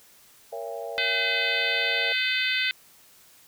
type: chord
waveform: sine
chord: A# diminished seventh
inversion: none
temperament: just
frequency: 466.2 / 559.4 / 671.3 / 805.5 Hz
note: A#4 / C#5 / E5 / G5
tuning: 0 / +16 / +31 / +47 cents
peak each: -36 / -37 / -36 / -40 dBFS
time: 0.52-2.13 s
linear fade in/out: 10 ms
type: harmonic tone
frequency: 510 Hz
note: C5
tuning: 44 cents flat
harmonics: 3 / 4 / 5 / 6 / 7 / 8 / 9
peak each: -30 / -28 / -29 / -32 / -30 / -36 / -37 dBFS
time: 0.98-2.71 s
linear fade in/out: 0 ms
effects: white hiss -55 dBFS RMS until 3.47 s